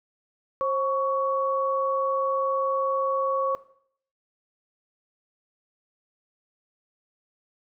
sine tone pair together, 534 / 1118.8 Hz, C5 / C#6, +35 / +16 cents, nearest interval octave + minor second, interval 1281 cents, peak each -25 / -25 dBFS, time 0.61-3.55 s, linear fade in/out 0 ms, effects noise-tail reverb RT60 0.6 s tail -17 dB re dry

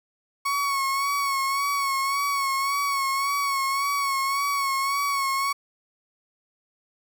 35% pulse tone with vibrato, 1108.7 Hz, C#6, in tune, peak -21 dBFS, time 0.45-5.53 s, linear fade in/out 10 ms, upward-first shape sine, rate 1.8 Hz, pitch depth 40 cents each way, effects 9-bit

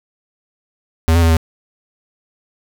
square tone with pitch steps, 81.3 / 84.8 / 82.4 / 81.1 Hz, E2 / E2 / E2 / E2, -23 / +50 / 0 / -28 cents, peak -10 dBFS, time 1.08-1.368 s, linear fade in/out 0 ms, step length 72 ms, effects none

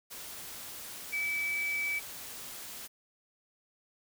sine tone in noise, 2300 Hz, D7, 37 cents flat, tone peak -30 dBFS, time 1.12-2 s, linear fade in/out 20 ms, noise white, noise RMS -44 dBFS, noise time 0.1-2.88 s, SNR +11 dB, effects none

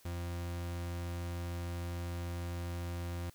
40% pulse tone, 86.7 Hz, F2, 12 cents flat, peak -36 dBFS, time 0.05-3.3 s, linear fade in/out 5 ms, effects white hiss -63 dBFS RMS until 3.34 s

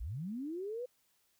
sine linear sweep, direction up, 43.65 to 510 Hz, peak -37 dBFS, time 0-0.86 s, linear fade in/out 10 ms, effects white hiss -74 dBFS RMS until 1.39 s

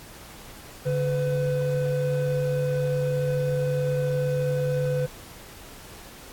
triangle tone pair together, 143.29 / 503 Hz, D3 / B4, -42 / +32 cents, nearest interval octave + minor seventh, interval 2174 cents, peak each -23 dBFS, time 0.85-5.07 s, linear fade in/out 20 ms, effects pink hiss -45 dBFS RMS until 6.32 s + AAC 64 kbps

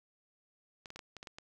clicks, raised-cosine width 0.2 ms, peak -29 dBFS, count 8, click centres 0.858 / 0.904 / 0.96 / 0.992 / 1.167 / 1.229 / 1.272 / 1.385 s, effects 10-bit

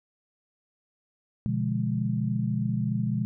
sine chord, B diminished seventh, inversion none, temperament equal with one note detuned, 123.47 / 146.83 / 173.51 / 207.7 Hz, B2 / D3 / F3 / Ab3, 0 / 0 / -11 / 0 cents, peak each -28 / -33 / -32 / -29 dBFS, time 1.46-3.25 s, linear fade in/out 0 ms, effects none

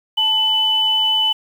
sine tone pair together, 875 / 2998 Hz, A5 / F#7, -10 / +22 cents, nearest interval octave + major sixth, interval 2132 cents, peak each -24 / -14 dBFS, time 0.17-1.33 s, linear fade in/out 10 ms, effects 7-bit

